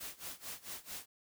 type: noise with tremolo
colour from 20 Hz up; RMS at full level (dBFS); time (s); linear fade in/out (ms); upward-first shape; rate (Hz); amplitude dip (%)
white; -43; 0-1.06; 10; sine; 4.5; 90
effects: none